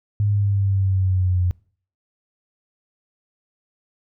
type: exponential sweep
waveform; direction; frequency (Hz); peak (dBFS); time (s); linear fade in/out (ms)
sine; down; 103.83 to 89; -16; 0.2-1.51; 0
effects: noise-tail reverb RT60 0.5 s tail -24 dB re dry